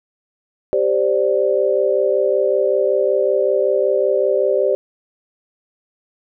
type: chord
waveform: sine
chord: G suspended fourth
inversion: none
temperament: just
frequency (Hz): 392 / 522.7 / 588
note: G4 / C5 / D5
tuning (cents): 0 / -2 / +2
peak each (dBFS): -18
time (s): 0.73-4.75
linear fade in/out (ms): 0
effects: none